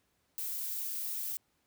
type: noise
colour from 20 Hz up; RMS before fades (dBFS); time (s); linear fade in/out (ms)
violet; -37; 0.38-1.37; 0
effects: pink hiss -75 dBFS RMS until 1.66 s + high-pass 60 Hz 12 dB/octave